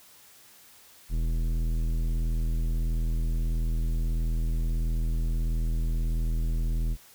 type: tone with tanh clipping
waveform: sine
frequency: 40.77 Hz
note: E1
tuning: 18 cents flat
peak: -26 dBFS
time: 1.09-6.97 s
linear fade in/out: 50 ms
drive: 14 dB
effects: white hiss -54 dBFS RMS until 7.14 s